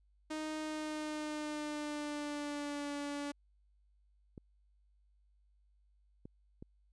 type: tone with pitch glide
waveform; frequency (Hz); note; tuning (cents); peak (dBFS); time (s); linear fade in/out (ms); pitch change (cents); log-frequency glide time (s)
sawtooth; 310 to 287.6; D#4 to D4; -6 to -36; -34; 0.3-3.32; 10; -130; 0.6-2.93
type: clicks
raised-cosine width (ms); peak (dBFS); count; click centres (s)
3; -35; 3; 4.378 / 6.255 / 6.625
effects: added 50 Hz sine -67 dBFS peak until 6.92 s + resampled to 22050 Hz